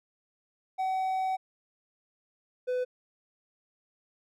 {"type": "tone pair in turn", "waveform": "triangle", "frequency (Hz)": [756, 501.4], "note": ["F#5", "B4"], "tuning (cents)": [37, 26], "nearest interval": "perfect fifth", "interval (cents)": 711, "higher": "first", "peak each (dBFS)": -25, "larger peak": "neither", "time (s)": [[0.78, 1.37], [2.67, 2.85]], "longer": "first", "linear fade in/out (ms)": 20, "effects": []}